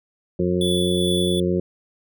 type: harmonic tone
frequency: 89.7 Hz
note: F2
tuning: 47 cents sharp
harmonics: 1 / 2 / 3 / 4 / 5 / 6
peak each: -29 / -22 / -33 / -22 / -28 / -29 dBFS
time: 0.39-1.6 s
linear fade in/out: 5 ms
type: tone with tremolo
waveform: square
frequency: 3445 Hz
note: A7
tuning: 37 cents flat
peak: -24 dBFS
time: 0.61-1.4 s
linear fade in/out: 2 ms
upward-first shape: sine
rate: 2.4 Hz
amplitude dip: 30%
effects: none